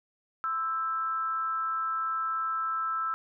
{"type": "tone with amplitude modulation", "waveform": "sine", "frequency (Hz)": 1318.5, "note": "E6", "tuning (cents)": 0, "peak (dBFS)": -25, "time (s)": [0.44, 3.14], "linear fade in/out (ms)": 0, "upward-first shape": "sine", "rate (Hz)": 279, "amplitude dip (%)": 55, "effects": []}